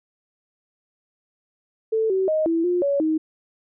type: tone with pitch steps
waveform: sine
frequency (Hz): 442.8 / 380.4 / 624 / 330.6 / 355 / 563 / 314.6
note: A4 / F#4 / D#5 / E4 / F4 / C#5 / D#4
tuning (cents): +11 / +48 / +5 / +5 / +28 / +27 / +19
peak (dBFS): -18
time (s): 1.92-3.18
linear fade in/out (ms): 10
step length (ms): 180
effects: none